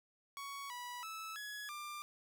sawtooth tone with pitch steps, 1117 / 978 / 1308 / 1684 / 1190 Hz, C#6 / B5 / E6 / G#6 / D6, +13 / -17 / -14 / +24 / +22 cents, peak -40 dBFS, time 0.37-2.02 s, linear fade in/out 0 ms, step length 330 ms, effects none

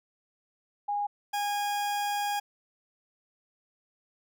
sine / 40% pulse tone pair in turn, 820 / 820 Hz, G#5 / G#5, -22 / -22 cents, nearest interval unison, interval 0 cents, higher neither, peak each -27 dBFS, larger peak neither, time 0.88-1.07 / 1.33-2.4 s, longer second, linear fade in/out 10 ms, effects none

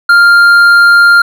triangle tone with hard clipping, 1399 Hz, F6, 3 cents sharp, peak -3 dBFS, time 0.09-1.22 s, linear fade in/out 5 ms, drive 8 dB, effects none

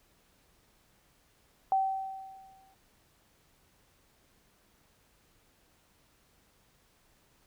sine tone with exponential decay, 770 Hz, G5, 31 cents flat, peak -22 dBFS, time 1.72-2.74 s, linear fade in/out 1 ms, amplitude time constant 220 ms, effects pink hiss -67 dBFS RMS until 7.46 s

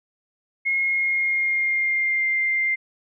sine tone with pitch glide, 2157 to 2097 Hz, C#7 to C7, -48 to +3 cents, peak -19 dBFS, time 0.65-2.76 s, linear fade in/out 20 ms, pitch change -49 cents, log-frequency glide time 0.79-2.33 s, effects none

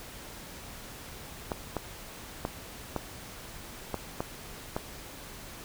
clicks, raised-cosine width 1 ms, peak -16 dBFS, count 7, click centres 1.518 / 1.767 / 2.451 / 2.963 / 3.943 / 4.205 / 4.765 s, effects pink hiss -45 dBFS RMS until 5.64 s

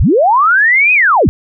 sine linear two-way sweep, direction up then down, 32 to 2546 to 32 Hz, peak -6 dBFS, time 0-1.29 s, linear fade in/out 0 ms, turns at 0.93 s, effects none

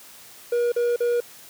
triangle tone bursts, 478.6 Hz, A#4, 46 cents sharp, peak -17 dBFS, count 3, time 0.52-1.204 s, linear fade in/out 5 ms, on 200 ms, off 42 ms, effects white hiss -46 dBFS RMS until 1.49 s + high-pass 80 Hz 12 dB/octave

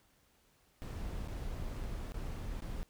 brown noise with dropouts, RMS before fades -40 dBFS, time 0.82-2.83 s, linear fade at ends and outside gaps 0 ms, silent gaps 1.275-1.284 / 1.834-1.838 / 2.12-2.143 / 2.606-2.62 s, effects pink hiss -70 dBFS RMS until 2.89 s

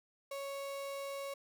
35% pulse tone, 554.4 Hz, C#5, in tune, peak -38 dBFS, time 0.31-1.34 s, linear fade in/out 5 ms, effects none

